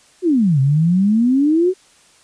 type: exponential two-way sweep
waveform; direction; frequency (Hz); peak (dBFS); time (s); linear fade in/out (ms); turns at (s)
sine; down then up; 383.3 to 130.81 to 383.3; -11; 0.22-1.74; 50; 0.6
effects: white hiss -51 dBFS RMS until 2.23 s + resampled to 22050 Hz